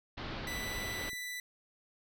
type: low-pass noise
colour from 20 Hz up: pink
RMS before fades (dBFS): -41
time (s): 0.17-1.1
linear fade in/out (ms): 10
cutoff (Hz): 4700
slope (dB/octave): 48
type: clicks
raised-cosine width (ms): 3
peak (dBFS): -38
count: 3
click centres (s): 0.341 / 0.663 / 1.132
type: tone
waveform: sawtooth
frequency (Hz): 1983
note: B6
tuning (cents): +7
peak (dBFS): -35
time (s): 0.47-1.4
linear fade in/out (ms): 2
effects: none